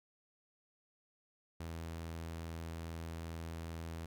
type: tone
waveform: sawtooth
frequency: 82.41 Hz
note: E2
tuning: in tune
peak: -38 dBFS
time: 1.6-4.06 s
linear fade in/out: 5 ms
effects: none